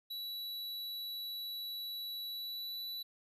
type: tone with pitch glide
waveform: square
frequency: 3931 to 3958 Hz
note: B7 to B7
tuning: -9 to +3 cents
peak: -40 dBFS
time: 0.1-3.03 s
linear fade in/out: 10 ms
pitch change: +12 cents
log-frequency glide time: 2.29-2.8 s
effects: none